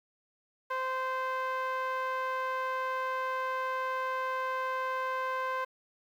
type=tone with low-pass filter; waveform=5% pulse; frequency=519 Hz; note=C5; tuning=14 cents flat; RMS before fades=-33 dBFS; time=0.7-5.65 s; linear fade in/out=10 ms; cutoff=1200 Hz; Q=1.9; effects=10-bit